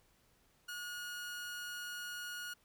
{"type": "tone with amplitude modulation", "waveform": "sawtooth", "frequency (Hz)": 1442, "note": "F#6", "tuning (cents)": -45, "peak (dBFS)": -37, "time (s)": [0.68, 2.54], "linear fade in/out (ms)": 10, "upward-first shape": "sine", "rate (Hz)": 296, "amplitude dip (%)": 25, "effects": ["pink hiss -71 dBFS RMS until 2.64 s"]}